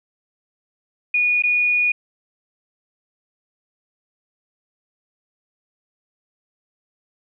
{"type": "tone with dropouts", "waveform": "sine", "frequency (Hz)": 2454, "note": "D#7", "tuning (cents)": -25, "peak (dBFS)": -15, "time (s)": [1.14, 1.92], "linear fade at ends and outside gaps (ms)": 5, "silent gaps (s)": [1.423, 1.436], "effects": []}